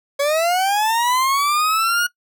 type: linear sweep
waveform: 40% pulse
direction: up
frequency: 554 to 1450 Hz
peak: -15 dBFS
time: 0.19-2.07 s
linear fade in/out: 10 ms
effects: noise-tail reverb RT60 0.1 s tail -21 dB re dry